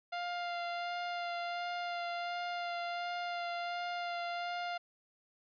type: tone with vibrato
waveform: sawtooth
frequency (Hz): 698.5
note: F5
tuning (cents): 0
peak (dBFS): -32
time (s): 0.12-4.78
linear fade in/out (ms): 10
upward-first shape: sine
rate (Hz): 1.4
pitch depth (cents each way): 13
effects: resampled to 11025 Hz

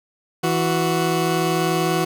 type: tone pair together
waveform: 20% pulse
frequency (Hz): 164.5 / 369.3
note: E3 / F#4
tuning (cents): -3 / -3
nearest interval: octave + major second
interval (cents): 1400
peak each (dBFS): -16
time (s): 0.43-2.05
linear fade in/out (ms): 10
effects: none

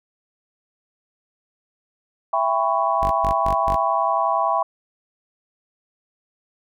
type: chord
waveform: sine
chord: C# half-diminished seventh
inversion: first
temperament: just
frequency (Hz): 665.2 / 798.3 / 997.9 / 1108.7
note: E5 / G5 / B5 / C#6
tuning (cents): +16 / +31 / +18 / 0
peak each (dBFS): -23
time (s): 2.33-4.63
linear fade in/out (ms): 5
type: tone bursts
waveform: sawtooth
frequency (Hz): 48.43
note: G1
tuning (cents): -20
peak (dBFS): -21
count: 4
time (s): 3.02-3.758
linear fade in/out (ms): 0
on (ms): 87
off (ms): 130
effects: none

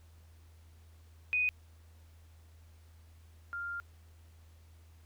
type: tone pair in turn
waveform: sine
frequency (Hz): 2489 / 1396.9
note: D#7 / F6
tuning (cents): 0 / 0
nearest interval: minor seventh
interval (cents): 1000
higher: first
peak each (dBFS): -27 / -36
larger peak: first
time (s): 1.33-1.49 / 3.53-3.8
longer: second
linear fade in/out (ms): 0
effects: added 81 Hz sine -55 dBFS peak until 5.05 s + pink hiss -68 dBFS RMS until 5.05 s

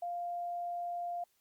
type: tone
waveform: sine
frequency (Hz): 698.5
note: F5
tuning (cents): 0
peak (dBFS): -35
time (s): 0.02-1.24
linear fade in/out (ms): 5
effects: white hiss -74 dBFS RMS until 1.4 s + Opus 48 kbps

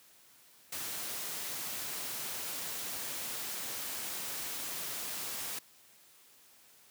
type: noise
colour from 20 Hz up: white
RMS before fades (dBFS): -39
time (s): 0.72-5.59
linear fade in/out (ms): 5
effects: white hiss -61 dBFS RMS until 6.9 s + high-pass 100 Hz 12 dB/octave

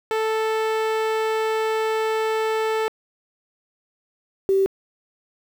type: tone pair in turn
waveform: sawtooth / sine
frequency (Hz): 440 / 387.6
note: A4 / G4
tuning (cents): 0 / -20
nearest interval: major second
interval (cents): 220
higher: first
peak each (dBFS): -16 / -15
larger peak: second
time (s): 0.11-2.88 / 4.49-4.66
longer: first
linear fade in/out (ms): 0
effects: low-pass 3000 Hz 12 dB/octave + 7-bit

